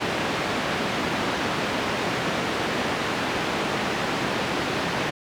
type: band-pass noise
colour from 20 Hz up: pink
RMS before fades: -26 dBFS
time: 0-5.11 s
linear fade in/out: 20 ms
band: 180 to 3300 Hz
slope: 12 dB/octave
effects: none